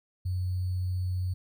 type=tone with sample-and-hold; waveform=sine; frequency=91.5 Hz; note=F#2; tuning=19 cents flat; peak=-27 dBFS; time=0.25-1.34 s; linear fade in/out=10 ms; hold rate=4410 Hz; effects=none